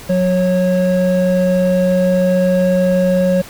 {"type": "tone pair together", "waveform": "triangle", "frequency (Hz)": [182.7, 548.3], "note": ["F#3", "C#5"], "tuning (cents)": [-22, -19], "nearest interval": "octave + perfect fifth", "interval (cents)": 1903, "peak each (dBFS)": -12, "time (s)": [0.09, 3.42], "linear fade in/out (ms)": 10, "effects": ["pink hiss -35 dBFS RMS until 3.49 s"]}